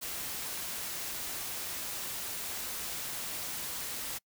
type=noise; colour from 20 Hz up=white; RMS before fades=-38 dBFS; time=0.01-4.19 s; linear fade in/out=20 ms; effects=noise-tail reverb RT60 0.1 s tail -26 dB re dry